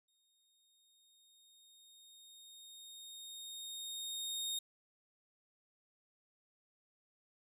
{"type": "tone with exponential growth", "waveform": "sawtooth", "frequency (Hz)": 3706, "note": "A#7", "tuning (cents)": -11, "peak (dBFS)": -33, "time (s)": [0.08, 4.59], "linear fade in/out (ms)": 5, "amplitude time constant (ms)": 980, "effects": ["resampled to 32000 Hz"]}